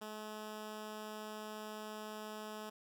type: tone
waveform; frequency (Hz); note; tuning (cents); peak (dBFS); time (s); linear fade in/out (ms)
10% pulse; 214.2; A3; -46; -36; 0.01-2.7; 10
effects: none